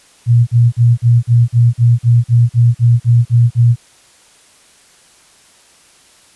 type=tone bursts; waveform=sine; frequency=118.8 Hz; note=A#2; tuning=33 cents sharp; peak=-5 dBFS; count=14; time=0.26-3.759 s; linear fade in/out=50 ms; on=210 ms; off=43 ms; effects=white hiss -47 dBFS RMS until 6.35 s + resampled to 24000 Hz